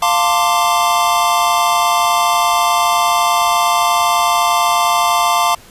square chord, D minor seventh, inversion first, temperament equal with one note detuned, 698.5 / 893.3 / 1046.5 / 1174.7 Hz, F5 / A5 / C6 / D6, 0 / +26 / 0 / 0 cents, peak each -18 dBFS, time 0.02-5.55 s, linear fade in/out 5 ms, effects pink hiss -42 dBFS RMS until 5.7 s + resampled to 32000 Hz

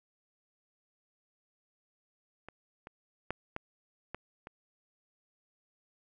clicks, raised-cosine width 0.5 ms, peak -30 / -30 / -18 / -21 / -23 / -29 dBFS, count 6, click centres 2.486 / 2.871 / 3.306 / 3.564 / 4.146 / 4.471 s, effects none

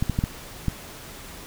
clicks, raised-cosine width 5 ms, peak -10 dBFS, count 5, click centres 0.025 / 0.097 / 0.189 / 0.239 / 0.683 s, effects pink hiss -41 dBFS RMS until 1.46 s

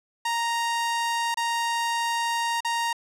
sawtooth tone with dropouts, 932 Hz, A#5, 1 cent flat, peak -20 dBFS, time 0.25-2.93 s, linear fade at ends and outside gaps 5 ms, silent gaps 1.344-1.371 / 2.606-2.647 s, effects low-pass 10000 Hz 12 dB/octave

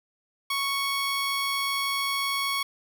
15% pulse tone, 1108.7 Hz, C#6, in tune, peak -19 dBFS, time 0.5-2.63 s, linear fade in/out 5 ms, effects none

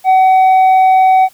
sine tone with tanh clipping, 754 Hz, F#5, 32 cents sharp, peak -6 dBFS, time 0.04-1.29 s, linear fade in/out 50 ms, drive 4 dB, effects white hiss -46 dBFS RMS until 1.33 s

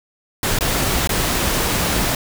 pink noise with dropouts, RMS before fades -19 dBFS, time 0.43-2.15 s, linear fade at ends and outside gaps 2 ms, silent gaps 0.588-0.608 / 1.074-1.092 s, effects none

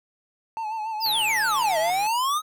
triangle tone with vibrato, 875 Hz, A5, 10 cents flat, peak -25 dBFS, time 0.57-1.9 s, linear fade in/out 0 ms, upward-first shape sine, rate 7 Hz, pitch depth 58 cents each way
square exponential two-way sweep, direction down then up, 5274 to 622.3 to 1286 Hz, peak -22 dBFS, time 1-2.42 s, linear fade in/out 50 ms, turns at 1.78 s
click train, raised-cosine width 0.3 ms, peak -25 dBFS, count 156, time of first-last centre 1.06-2.066 s, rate 154 Hz
effects none

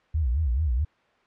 sine tone with vibrato, 68.9 Hz, C#2, 10 cents flat, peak -21 dBFS, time 0.14-0.85 s, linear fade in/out 10 ms, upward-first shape sine, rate 4.6 Hz, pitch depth 290 cents each way, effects white hiss -62 dBFS RMS until 1.26 s + low-pass 2000 Hz 12 dB/octave

